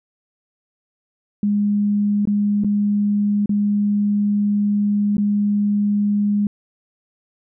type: tone with dropouts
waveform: sine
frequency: 205.5 Hz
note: G#3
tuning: 18 cents flat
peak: -15 dBFS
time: 1.43-6.47 s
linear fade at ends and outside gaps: 2 ms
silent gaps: 2.254-2.273 / 2.637-2.645 / 3.459-3.493 / 5.169-5.18 s
effects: none